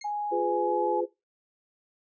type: tone with exponential decay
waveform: 10% pulse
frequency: 2144 Hz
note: C7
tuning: 42 cents sharp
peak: -29 dBFS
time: 0.01-0.12 s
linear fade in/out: 5 ms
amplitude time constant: 23 ms
type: tone with pitch glide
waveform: sine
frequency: 830.6 to 849.5 Hz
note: G#5 to G#5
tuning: 0 to +39 cents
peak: -28 dBFS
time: 0.04-1.01 s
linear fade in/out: 10 ms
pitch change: +39 cents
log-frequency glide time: 0.42-0.85 s
type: chord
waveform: sine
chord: F diminished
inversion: none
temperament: equal with one note detuned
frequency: 349.2 / 415.3 / 504.3 Hz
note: F4 / Ab4 / Cb5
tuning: 0 / 0 / +36 cents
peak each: -29 / -31 / -29 dBFS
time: 0.31-1.06 s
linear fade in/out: 20 ms
effects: noise-tail reverb RT60 0.2 s tail -17 dB re dry + resampled to 16000 Hz